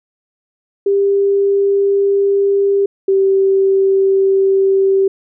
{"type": "tone pair in turn", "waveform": "sine", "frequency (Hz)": [397.8, 387.8], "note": ["G4", "G4"], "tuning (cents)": [25, -19], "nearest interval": "unison", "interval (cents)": 44, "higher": "first", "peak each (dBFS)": [-10, -9], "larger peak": "second", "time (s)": [[0.86, 2.86], [3.08, 5.08]], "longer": "neither", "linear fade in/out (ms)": 5, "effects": []}